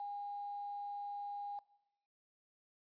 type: tone with quantisation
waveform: sine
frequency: 814 Hz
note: G#5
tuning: 35 cents flat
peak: -40 dBFS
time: 0-1.59 s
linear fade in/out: 2 ms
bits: 10
effects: noise-tail reverb RT60 1.0 s tail -22 dB re dry + resampled to 11025 Hz